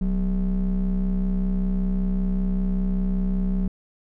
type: ring-modulated tone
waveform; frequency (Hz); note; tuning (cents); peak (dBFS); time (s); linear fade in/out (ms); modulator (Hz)
triangle; 110; A2; 0; -15; 0.01-3.68; 5; 77.4
effects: none